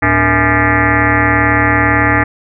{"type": "tone with frequency modulation", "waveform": "sine", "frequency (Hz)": 1020, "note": "C6", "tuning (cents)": -44, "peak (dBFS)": -8, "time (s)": [0.02, 2.24], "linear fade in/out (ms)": 10, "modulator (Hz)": 182, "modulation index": 5.8, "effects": []}